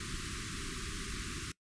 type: band-stop noise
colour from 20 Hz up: pink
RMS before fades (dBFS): -40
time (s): 0-1.52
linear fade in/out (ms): 5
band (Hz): 400 to 1100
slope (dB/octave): 96
effects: noise-tail reverb RT60 0.1 s tail -21 dB re dry + resampled to 22050 Hz